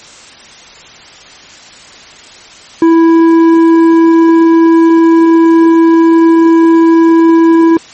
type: tone with tanh clipping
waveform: triangle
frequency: 329.6 Hz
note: E4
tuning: in tune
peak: -4 dBFS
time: 2.82-7.77 s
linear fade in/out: 2 ms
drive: 13 dB
effects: white hiss -34 dBFS RMS until 7.93 s + MP3 32 kbps